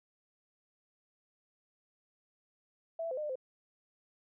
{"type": "tone with pitch steps", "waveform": "sine", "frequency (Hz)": [659, 665, 515, 608, 598, 518], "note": ["E5", "E5", "C5", "D#5", "D5", "C5"], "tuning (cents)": [-1, 15, -28, -40, 31, -17], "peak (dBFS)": -34, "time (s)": [2.99, 3.356], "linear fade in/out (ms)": 5, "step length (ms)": 61, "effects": []}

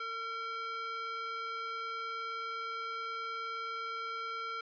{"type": "tone with high-pass filter", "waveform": "square", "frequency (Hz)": 454.8, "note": "A#4", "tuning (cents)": -43, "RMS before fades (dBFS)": -39, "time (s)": [0, 4.61], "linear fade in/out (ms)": 5, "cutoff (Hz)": 1100, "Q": 2.7, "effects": ["resampled to 11025 Hz"]}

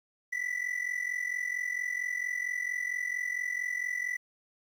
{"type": "ring-modulated tone", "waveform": "triangle", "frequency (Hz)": 1975.5, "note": "B6", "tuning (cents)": 0, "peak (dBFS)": -26, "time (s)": [0.32, 4.17], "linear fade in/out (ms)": 10, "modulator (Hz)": 22.2, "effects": ["10-bit"]}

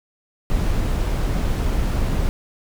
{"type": "noise", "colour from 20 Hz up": "brown", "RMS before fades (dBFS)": -20, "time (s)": [0.5, 2.29], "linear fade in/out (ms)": 0, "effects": []}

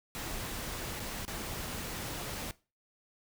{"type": "noise with dropouts", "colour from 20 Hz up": "pink", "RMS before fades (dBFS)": -39, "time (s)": [0.15, 2.51], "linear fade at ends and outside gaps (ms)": 0, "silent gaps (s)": [[0.997, 1.002], [1.251, 1.279]], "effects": ["noise-tail reverb RT60 0.3 s tail -19 dB re dry"]}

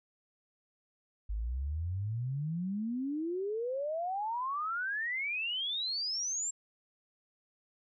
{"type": "exponential sweep", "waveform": "sine", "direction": "up", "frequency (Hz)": [49.78, 7560], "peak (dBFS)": -32, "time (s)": [1.29, 6.51], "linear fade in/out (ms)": 10, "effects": []}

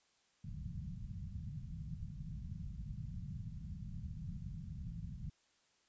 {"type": "low-pass noise", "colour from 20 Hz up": "white", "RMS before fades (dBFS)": -45, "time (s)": [0.44, 5.3], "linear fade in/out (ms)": 5, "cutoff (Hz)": 180, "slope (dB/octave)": 48, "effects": ["white hiss -74 dBFS RMS until 5.88 s", "resampled to 16000 Hz"]}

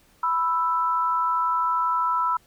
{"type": "tone pair together", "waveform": "sine", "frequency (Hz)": [990, 1322.4], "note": ["B5", "E6"], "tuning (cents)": [4, 5], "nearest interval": "perfect fourth", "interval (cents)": 501, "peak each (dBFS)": [-23, -23], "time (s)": [0.23, 2.37], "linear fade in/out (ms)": 5, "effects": ["pink hiss -59 dBFS RMS until 2.46 s"]}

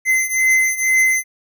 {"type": "beating tone pair", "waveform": "square", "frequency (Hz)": [2055, 2057.1], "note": ["C7", "C7"], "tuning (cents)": [-32, -30], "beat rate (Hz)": 2.1, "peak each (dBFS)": [-19, -16], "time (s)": [0.05, 1.24], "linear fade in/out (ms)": 50, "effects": []}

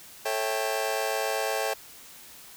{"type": "chord", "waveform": "sawtooth", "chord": "A dominant seventh", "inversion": "none", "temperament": "just", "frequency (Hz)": [440, 550, 660, 792], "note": ["A4", "C#5", "E5", "G5"], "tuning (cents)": [0, -14, 2, 18], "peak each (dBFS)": -28, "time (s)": [0.25, 1.74], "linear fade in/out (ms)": 10, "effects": ["white hiss -48 dBFS RMS until 2.56 s"]}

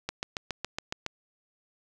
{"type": "click train", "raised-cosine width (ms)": 0.2, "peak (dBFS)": -14, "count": 8, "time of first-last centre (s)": [0.09, 1.064], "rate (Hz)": 7.19, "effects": []}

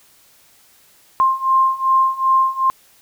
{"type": "beating tone pair", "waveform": "sine", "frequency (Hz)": [1055, 1057.6], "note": ["C6", "C6"], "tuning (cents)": [14, 18], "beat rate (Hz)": 2.6, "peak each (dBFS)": [-17, -15], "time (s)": [1.2, 2.7], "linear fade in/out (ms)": 0, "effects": ["white hiss -52 dBFS RMS until 3.01 s"]}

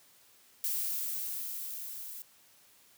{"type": "noise with level ramp", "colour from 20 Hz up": "violet", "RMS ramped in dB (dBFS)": [-32, -44], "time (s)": [0.64, 2.22], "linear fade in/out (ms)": 0, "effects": ["white hiss -62 dBFS RMS until 2.97 s", "high-pass 80 Hz 12 dB/octave"]}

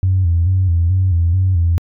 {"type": "tone with vibrato", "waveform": "sine", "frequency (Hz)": 89.1, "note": "F2", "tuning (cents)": 35, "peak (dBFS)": -10, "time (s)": [0.03, 1.78], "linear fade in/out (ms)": 0, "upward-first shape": "square", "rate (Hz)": 2.3, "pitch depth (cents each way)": 87, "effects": ["tanh soft clip ceiling -6 dBFS"]}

